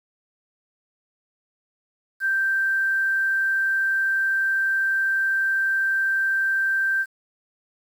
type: tone with quantisation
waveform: sine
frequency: 1568 Hz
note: G6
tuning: in tune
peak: -19 dBFS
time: 2.2-7.06 s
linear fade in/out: 50 ms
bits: 8
effects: none